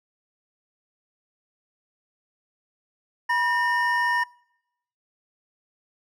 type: tone pair together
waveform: triangle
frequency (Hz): 970 / 1823.7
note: B5 / A#6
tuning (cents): -31 / -38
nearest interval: major seventh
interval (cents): 1093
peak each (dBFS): -21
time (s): 3.29-4.24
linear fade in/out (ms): 10
effects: noise-tail reverb RT60 0.8 s tail -25 dB re dry